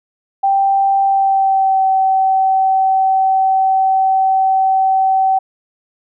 sine tone with pitch glide, 784 to 765.7 Hz, G5 to G5, 0 to -41 cents, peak -10 dBFS, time 0.43-5.39 s, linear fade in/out 10 ms, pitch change -41 cents, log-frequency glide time 1.04-1.86 s, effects none

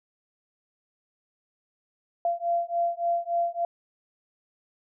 sine beating tone pair, 685 / 688.5 Hz, F5 / F5, -34 / -25 cents, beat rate 3.5 Hz, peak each -27 dBFS, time 2.25-3.65 s, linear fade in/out 2 ms, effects none

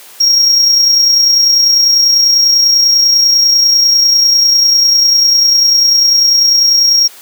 triangle tone with amplitude modulation, 5588 Hz, F8, in tune, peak -3 dBFS, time 0.2-7.08 s, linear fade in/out 10 ms, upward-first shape sine, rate 30.1 Hz, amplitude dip 35%, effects white hiss -36 dBFS RMS until 7.21 s + high-pass 300 Hz 12 dB/octave

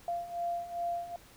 sine beating tone pair, 690 / 692.5 Hz, F5 / F5, -21 / -15 cents, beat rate 2.5 Hz, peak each -38 / -34 dBFS, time 0.08-1.16 s, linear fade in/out 2 ms, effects pink hiss -57 dBFS RMS until 1.36 s

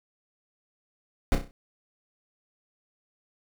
brown noise with echo, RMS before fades -20 dBFS, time 1.32-1.35 s, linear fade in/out 0 ms, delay 32 ms, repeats 5, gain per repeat -7 dB, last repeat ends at 1.51 s, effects none

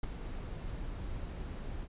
brown noise with ADSR envelope, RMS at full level -30 dBFS, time 0.03-1.88 s, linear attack 5 ms, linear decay 13 ms, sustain -10 dB, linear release 51 ms, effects resampled to 8000 Hz

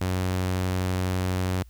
sawtooth tone, 92.2 Hz, F#2, 6 cents flat, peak -20 dBFS, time 0.01-1.63 s, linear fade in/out 5 ms, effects added 58 Hz sine -46 dBFS peak until 1.69 s + white hiss -64 dBFS RMS until 1.69 s

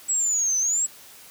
sine linear two-way sweep, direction down then up, 7820 to 6020 to 7820 Hz, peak -20 dBFS, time 0.08-0.87 s, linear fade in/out 20 ms, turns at 0.58 s, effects white hiss -47 dBFS RMS until 1.3 s + high-pass 80 Hz 12 dB/octave

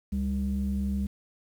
sine tone pair together, 70.3 / 198.84 Hz, C#2 / G3, +25 / +25 cents, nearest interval octave + tritone, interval 1800 cents, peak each -28 / -27 dBFS, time 0.12-1.07 s, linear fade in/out 10 ms, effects tanh soft clip ceiling -21 dBFS + 9-bit

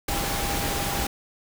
sine tone in noise, 802 Hz, G5, 39 cents sharp, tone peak -33 dBFS, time 0.08-1.07 s, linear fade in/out 5 ms, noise pink, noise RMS -27 dBFS, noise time 0.08-1.07 s, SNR -9 dB, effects none

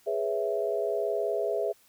sine chord, C# minor seventh, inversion second, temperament equal, 415.3 / 493.9 / 554.4 / 659.3 Hz, G#4 / B4 / C#5 / E5, 0 / 0 / 0 / 0 cents, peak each -30 / -34 / -35 / -30 dBFS, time 0.06-1.73 s, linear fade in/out 20 ms, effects white hiss -62 dBFS RMS until 1.88 s

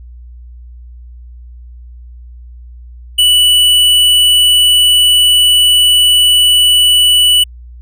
triangle tone with tanh clipping, 2960 Hz, F#7, in tune, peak -7 dBFS, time 3.18-7.44 s, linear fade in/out 10 ms, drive 17 dB, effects added 60 Hz sine -30 dBFS peak until 7.81 s

